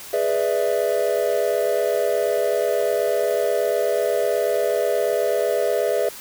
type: chord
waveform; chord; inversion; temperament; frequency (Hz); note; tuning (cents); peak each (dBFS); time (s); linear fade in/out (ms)
triangle; E dominant seventh; first; equal with one note detuned; 415.3 / 493.9 / 591.1 / 659.3; G#4 / B4 / D5 / E5; 0 / 0 / +11 / 0; -22; 0.13-6.09; 5
effects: white hiss -38 dBFS RMS until 6.2 s